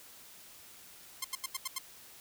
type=tone bursts; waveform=5% pulse; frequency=1055 Hz; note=C6; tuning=14 cents sharp; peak=-21 dBFS; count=6; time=1.22-1.785 s; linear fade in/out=5 ms; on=25 ms; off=83 ms; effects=white hiss -54 dBFS RMS until 2.2 s